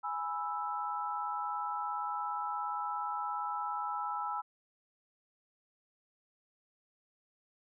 sine chord, E major, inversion first, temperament equal, 830.6 / 987.8 / 1318.5 Hz, G#5 / B5 / E6, 0 / 0 / 0 cents, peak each -38 / -39 / -37 dBFS, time 0.03-4.42 s, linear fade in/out 20 ms, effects none

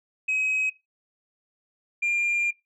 sine tone pair in turn, 2540 / 2397 Hz, D#7 / D7, +35 / +35 cents, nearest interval minor second, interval 100 cents, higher first, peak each -20 dBFS, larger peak neither, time 0.28-0.7 / 2.02-2.51 s, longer second, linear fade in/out 10 ms, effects noise-tail reverb RT60 0.2 s tail -18 dB re dry + tanh soft clip ceiling -20 dBFS

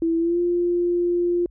sine tone with pitch glide, 330.6 to 349.5 Hz, E4 to F4, +5 to +1 cents, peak -18 dBFS, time 0.02-1.46 s, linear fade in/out 2 ms, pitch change +96 cents, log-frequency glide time 0.18-0.39 s, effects added 50 Hz sine -47 dBFS peak until 1.5 s

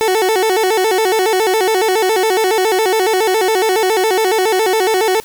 30% pulse tone with vibrato, 405.5 Hz, G#4, 41 cents flat, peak -9 dBFS, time 0.01-5.2 s, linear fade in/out 0 ms, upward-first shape square, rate 7.2 Hz, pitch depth 150 cents each way, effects white hiss -39 dBFS RMS until 5.24 s

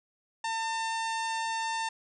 harmonic tone, 901 Hz, A5, 41 cents sharp, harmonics 1 / 2 / 3 / 4 / 5 / 6 / 7 / 8 / 9 / 10, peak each -31 / -37 / -41 / -43 / -45 / -47 / -48 / -49 / -50 / -51 dBFS, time 0.44-1.89 s, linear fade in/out 5 ms, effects none

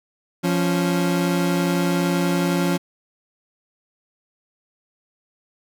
30% pulse tone pair together, 174.37 / 276.8 Hz, F3 / C#4, -2 / -2 cents, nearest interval minor sixth, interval 800 cents, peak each -17 / -21 dBFS, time 0.43-2.78 s, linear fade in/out 20 ms, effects none

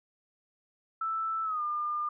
sine tone with pitch glide, 1321 to 1204.4 Hz, E6 to D6, +3 to +43 cents, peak -29 dBFS, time 1.01-2.09 s, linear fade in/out 5 ms, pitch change -160 cents, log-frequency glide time 1.44-1.62 s, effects none

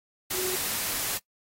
sine tone in noise, 370 Hz, F#4, in tune, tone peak -31 dBFS, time 0.34-0.56 s, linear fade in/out 10 ms, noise white, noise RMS -30 dBFS, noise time 0.3-1.18 s, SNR -4 dB, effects noise-tail reverb RT60 0.1 s tail -20 dB re dry + AAC 48 kbps

